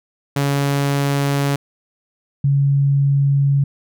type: tone pair in turn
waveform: sawtooth / sine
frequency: 140.8 / 139.75 Hz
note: C#3 / C#3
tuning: +27 / +14 cents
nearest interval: unison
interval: 13 cents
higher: first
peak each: -12 dBFS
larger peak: neither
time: 0.36-1.56 / 2.44-3.64 s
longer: neither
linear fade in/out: 5 ms
effects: none